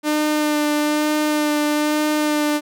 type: tone with vibrato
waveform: sawtooth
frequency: 300.4 Hz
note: D4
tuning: 39 cents sharp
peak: -13 dBFS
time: 0.03-2.61 s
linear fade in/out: 50 ms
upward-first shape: sine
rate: 1.1 Hz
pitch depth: 16 cents each way
effects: none